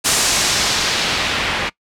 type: noise with low-pass filter sweep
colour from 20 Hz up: white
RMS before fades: -18 dBFS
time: 0.04-1.7 s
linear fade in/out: 20 ms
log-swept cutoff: 8800 to 2400 Hz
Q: 1.1
effects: noise-tail reverb RT60 0.1 s tail -22 dB re dry